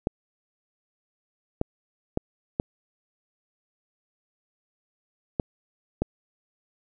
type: clicks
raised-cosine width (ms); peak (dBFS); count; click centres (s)
2; -10; 6; 0.071 / 1.614 / 2.174 / 2.599 / 5.398 / 6.02
effects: none